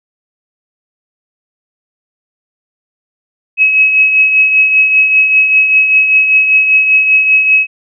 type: tone with tremolo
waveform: sine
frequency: 2562 Hz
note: E7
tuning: 50 cents flat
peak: -3 dBFS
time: 3.57-7.67 s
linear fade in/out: 50 ms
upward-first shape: triangle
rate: 5.1 Hz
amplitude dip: 55%
effects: none